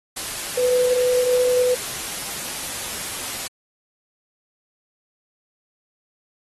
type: tone in noise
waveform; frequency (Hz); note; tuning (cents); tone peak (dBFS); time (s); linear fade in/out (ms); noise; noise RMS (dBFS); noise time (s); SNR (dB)
sine; 498.6; B4; +16; -16; 0.57-1.75; 10; white; -29; 0.16-3.48; +10
effects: AAC 32 kbps